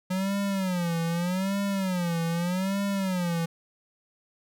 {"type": "tone with vibrato", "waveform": "square", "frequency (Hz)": 182.3, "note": "F#3", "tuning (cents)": -25, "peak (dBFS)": -26, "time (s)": [0.1, 3.46], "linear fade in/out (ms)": 10, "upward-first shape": "sine", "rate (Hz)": 0.82, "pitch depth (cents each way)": 160, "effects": []}